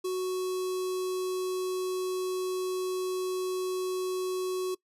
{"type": "tone with notch filter", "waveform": "square", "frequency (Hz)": 370, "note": "F#4", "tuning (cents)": 0, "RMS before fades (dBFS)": -31, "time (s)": [0.04, 4.75], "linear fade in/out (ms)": 10, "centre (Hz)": 1900, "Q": 0.78, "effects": ["noise-tail reverb RT60 0.1 s tail -22 dB re dry", "resampled to 32000 Hz"]}